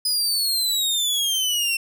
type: exponential sweep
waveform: sawtooth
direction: down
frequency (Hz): 5020 to 2696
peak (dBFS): -17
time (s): 0.05-1.77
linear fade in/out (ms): 5
effects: none